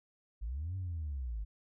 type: linear two-way sweep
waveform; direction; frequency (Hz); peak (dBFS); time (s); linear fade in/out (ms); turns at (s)
sine; up then down; 48.79 to 96.3 to 48.79; -34; 0.41-1.45; 20; 0.76
effects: tanh soft clip ceiling -32 dBFS